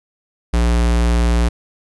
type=tone; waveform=square; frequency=58.7 Hz; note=A#1; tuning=13 cents sharp; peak=-13 dBFS; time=0.53-1.49 s; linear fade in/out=10 ms; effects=resampled to 24000 Hz + 9-bit